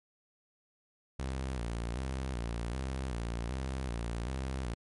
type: tone with vibrato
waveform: sawtooth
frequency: 61.74 Hz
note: B1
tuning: in tune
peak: -30 dBFS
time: 1.19-4.74 s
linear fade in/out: 5 ms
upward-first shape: square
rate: 1.3 Hz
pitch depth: 110 cents each way
effects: MP3 48 kbps